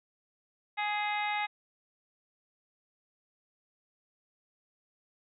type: harmonic tone with a mistuned harmonic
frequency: 416.6 Hz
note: G#4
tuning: 5 cents sharp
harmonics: 2 / 3 / 4 / 5 / 6 / 7 / 8 / 9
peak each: -32 / -42 / -41 / -35 / -40 / -49 / -50 / -43 dBFS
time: 0.77-1.47 s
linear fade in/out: 20 ms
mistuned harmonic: 6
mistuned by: +18 cents
effects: none